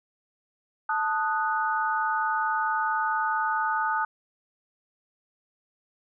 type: chord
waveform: sine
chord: D# diminished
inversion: second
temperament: equal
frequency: 880 / 1244.5 / 1480 Hz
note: A5 / D#6 / F#6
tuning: 0 / 0 / 0 cents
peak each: -27 / -28 / -29 dBFS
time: 0.89-4.05 s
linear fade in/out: 5 ms
effects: none